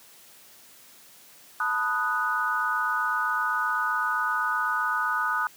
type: chord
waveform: sine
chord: B dominant seventh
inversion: third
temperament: equal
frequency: 880 / 987.8 / 1244.5 / 1480 Hz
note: A5 / B5 / D#6 / F#6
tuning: 0 / 0 / 0 / 0 cents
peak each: -33 / -33 / -27 / -27 dBFS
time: 1.6-5.47 s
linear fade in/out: 2 ms
effects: white hiss -52 dBFS RMS until 5.56 s + high-pass 100 Hz 12 dB/octave